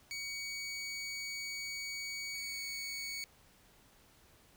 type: tone with pitch glide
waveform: 20% pulse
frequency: 2250 to 2232 Hz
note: C#7 to C#7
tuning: +25 to +11 cents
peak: -34 dBFS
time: 0.11-3.24 s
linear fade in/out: 0 ms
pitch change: -14 cents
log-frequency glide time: 2.32-2.62 s
effects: pink hiss -64 dBFS RMS until 4.56 s